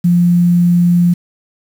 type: tone with quantisation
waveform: sine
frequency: 174.61 Hz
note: F3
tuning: in tune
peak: -7 dBFS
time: 0.04-1.14 s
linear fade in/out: 10 ms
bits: 6
effects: none